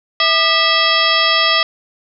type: harmonic tone with a mistuned harmonic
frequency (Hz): 655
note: E5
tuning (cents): -11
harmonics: 1 / 2 / 3 / 4 / 5 / 6 / 7 / 8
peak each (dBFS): -22 / -17 / -18 / -21 / -17 / -23 / -22 / -20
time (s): 0.2-1.63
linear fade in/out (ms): 2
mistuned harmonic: 2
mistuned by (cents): -140
effects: none